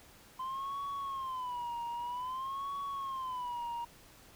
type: tone with vibrato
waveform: sine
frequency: 1027 Hz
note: C6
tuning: 33 cents flat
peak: -33 dBFS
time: 0.39-3.85 s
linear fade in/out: 10 ms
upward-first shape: sine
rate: 0.52 Hz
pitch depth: 150 cents each way
effects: tanh soft clip ceiling -35 dBFS + pink hiss -58 dBFS RMS until 4.35 s